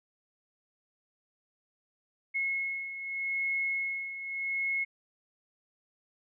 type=beating tone pair; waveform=sine; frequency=2174 / 2174.82 Hz; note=C#7 / C#7; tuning=-34 / -34 cents; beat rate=0.82 Hz; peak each=-37 / -31 dBFS; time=2.34-4.85 s; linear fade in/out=20 ms; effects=none

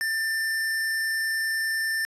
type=tone; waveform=square; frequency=1785 Hz; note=A6; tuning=24 cents sharp; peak=-25 dBFS; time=0.01-2.05 s; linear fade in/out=0 ms; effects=resampled to 32000 Hz

